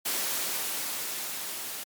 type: noise with level ramp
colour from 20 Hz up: white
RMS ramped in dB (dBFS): -29 to -37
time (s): 0.05-1.84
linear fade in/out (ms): 10
effects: high-pass 200 Hz 12 dB/octave + MP3 96 kbps